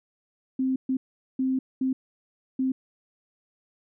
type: tone bursts at uneven times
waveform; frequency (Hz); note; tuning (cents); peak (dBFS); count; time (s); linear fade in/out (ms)
sine; 261.6; C4; 0; -22; 5; 0.59-0.76 / 0.89-0.97 / 1.39-1.59 / 1.81-1.93 / 2.59-2.72; 5
effects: none